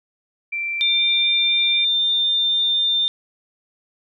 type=tone with pitch glide; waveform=sine; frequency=2349 to 2363 Hz; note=D7 to D7; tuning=0 to +10 cents; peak=-22 dBFS; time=0.52-1.85 s; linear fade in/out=10 ms; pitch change=+10 cents; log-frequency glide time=0.89-1.38 s
type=tone; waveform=sine; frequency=3602 Hz; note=A7; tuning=40 cents sharp; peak=-16 dBFS; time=0.81-3.08 s; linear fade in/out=0 ms
effects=none